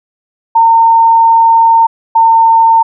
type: tone pair in turn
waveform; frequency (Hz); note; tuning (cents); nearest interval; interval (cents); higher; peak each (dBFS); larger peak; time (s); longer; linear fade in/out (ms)
sine; 912 / 907.2; A#5 / A#5; -38 / -47; unison; 9; first; -3; neither; 0.55-1.87 / 2.15-2.83; first; 10
effects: none